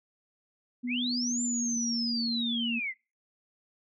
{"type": "tone with pitch glide", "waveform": "sine", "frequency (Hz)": [245.4, 233.5], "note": ["B3", "A#3"], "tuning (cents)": [-11, 3], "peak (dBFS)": -30, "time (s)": [0.83, 2.8], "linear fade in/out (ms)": 20, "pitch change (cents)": -86, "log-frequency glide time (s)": [1.09, 1.86]}
{"type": "linear two-way sweep", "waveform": "sine", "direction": "up then down", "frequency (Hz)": [1975.5, 7280, 1975.5], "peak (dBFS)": -30, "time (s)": [0.87, 2.94], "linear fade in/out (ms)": 50, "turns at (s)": 1.42}
{"effects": ["noise-tail reverb RT60 0.3 s tail -26 dB re dry"]}